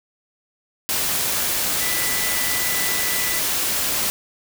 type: tone in noise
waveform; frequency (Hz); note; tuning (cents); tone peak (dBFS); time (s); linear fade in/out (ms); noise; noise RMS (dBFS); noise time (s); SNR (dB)
sine; 1986; B6; +9; -28; 1.81-3.39; 0; white; -22; 0.89-4.1; -9
effects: none